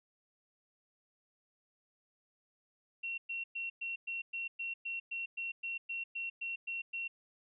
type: tone bursts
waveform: sine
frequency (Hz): 2728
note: F7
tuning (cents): -41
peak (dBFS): -36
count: 16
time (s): 3.03-7.08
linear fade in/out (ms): 10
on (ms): 150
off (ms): 110
effects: none